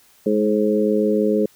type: harmonic tone with a mistuned harmonic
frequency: 106.4 Hz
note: G#2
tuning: 42 cents sharp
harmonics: 2 / 3 / 4 / 5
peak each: -20 / -23 / -19 / -23 dBFS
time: 0.26-1.46 s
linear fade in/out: 5 ms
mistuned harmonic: 2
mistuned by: -25 cents
effects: white hiss -54 dBFS RMS until 1.55 s